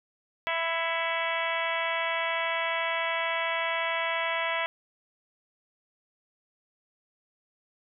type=harmonic tone with a mistuned harmonic; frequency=331.1 Hz; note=E4; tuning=8 cents sharp; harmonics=2 / 3 / 4 / 5 / 6 / 7 / 8 / 9 / 10; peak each=-33 / -33 / -37 / -37 / -33 / -35 / -37 / -42 / -39 dBFS; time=0.47-4.66 s; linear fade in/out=0 ms; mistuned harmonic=7; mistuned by=-46 cents; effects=none